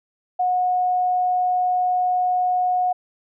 sine tone, 728 Hz, F#5, 28 cents flat, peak -17 dBFS, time 0.39-2.93 s, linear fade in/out 10 ms, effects none

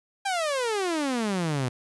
sawtooth exponential sweep, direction down, 810 to 120.8 Hz, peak -21 dBFS, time 0.25-1.69 s, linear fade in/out 10 ms, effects resampled to 24000 Hz

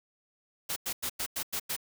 white noise bursts, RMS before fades -33 dBFS, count 7, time 0.69-1.765 s, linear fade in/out 10 ms, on 73 ms, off 94 ms, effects none

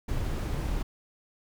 brown noise, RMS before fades -30 dBFS, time 0.08-0.83 s, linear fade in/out 10 ms, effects none

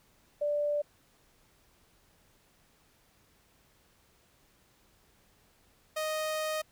sine / sawtooth tone pair in turn, 587.3 / 622.2 Hz, D5 / D#5, 0 / 0 cents, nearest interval minor second, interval 100 cents, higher second, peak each -27 dBFS, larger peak neither, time 0.41-0.82 / 5.96-6.62 s, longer second, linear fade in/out 10 ms, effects pink hiss -66 dBFS RMS until 6.71 s

